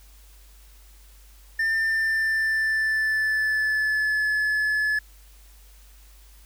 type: tone with pitch glide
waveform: triangle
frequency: 1796 to 1716.9 Hz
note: A6 to A6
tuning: +35 to -43 cents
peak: -19 dBFS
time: 1.59-4.99 s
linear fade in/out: 5 ms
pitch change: -78 cents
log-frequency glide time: 1.75-4.27 s
effects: added 50 Hz sine -48 dBFS peak until 6.45 s + white hiss -56 dBFS RMS until 6.45 s